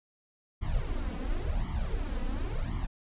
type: noise with flanger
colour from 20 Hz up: brown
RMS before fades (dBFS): -31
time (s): 0.61-2.87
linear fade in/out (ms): 20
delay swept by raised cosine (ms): 0.94 to 4.04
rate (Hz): 0.93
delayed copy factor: +0.95
effects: resampled to 8000 Hz